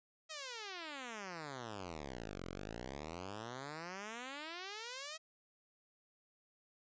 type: exponential two-way sweep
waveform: 5% pulse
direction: down then up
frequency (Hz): 649 to 42.47 to 649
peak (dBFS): -33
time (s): 0.29-5.18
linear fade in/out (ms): 20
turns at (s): 2.45
effects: resampled to 16000 Hz